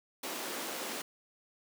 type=high-pass noise; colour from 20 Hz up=pink; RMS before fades=-39 dBFS; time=0.23-1.02 s; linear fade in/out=5 ms; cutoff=250 Hz; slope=24 dB/octave; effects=none